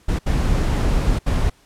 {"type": "noise bursts at uneven times", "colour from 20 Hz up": "brown", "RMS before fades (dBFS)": -18, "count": 3, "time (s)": [[0.08, 0.19], [0.26, 1.19], [1.26, 1.5]], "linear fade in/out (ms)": 10, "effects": ["pink hiss -55 dBFS RMS until 1.65 s", "low-pass 11000 Hz 12 dB/octave"]}